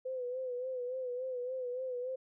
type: tone with vibrato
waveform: sine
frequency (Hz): 505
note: B4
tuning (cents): +39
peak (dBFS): -35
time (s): 0.05-2.16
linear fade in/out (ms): 10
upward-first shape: sine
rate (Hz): 3.5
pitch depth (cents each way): 58
effects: none